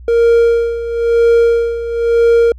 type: tone with tremolo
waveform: triangle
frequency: 466.2 Hz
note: A#4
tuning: in tune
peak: -4 dBFS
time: 0.08-2.52 s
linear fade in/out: 2 ms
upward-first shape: sine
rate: 1 Hz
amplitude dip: 75%
effects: added 61 Hz sine -31 dBFS peak until 2.58 s